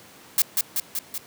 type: noise with echo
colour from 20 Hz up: blue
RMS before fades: -18 dBFS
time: 0.38-0.42 s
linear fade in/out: 2 ms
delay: 190 ms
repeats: 4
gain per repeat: -3 dB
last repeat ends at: 1.18 s
effects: pink hiss -48 dBFS RMS until 1.26 s + high-pass 150 Hz 12 dB/octave